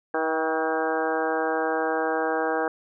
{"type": "harmonic tone with a mistuned harmonic", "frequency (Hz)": 160, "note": "D#3", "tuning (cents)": 49, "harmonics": [2, 3, 4, 5, 6, 7, 8, 9, 10], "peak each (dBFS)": [-31, -27, -31, -29, -35, -35, -36, -36, -32], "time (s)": [0.14, 2.68], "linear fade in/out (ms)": 2, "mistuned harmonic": 5, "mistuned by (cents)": -26, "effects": []}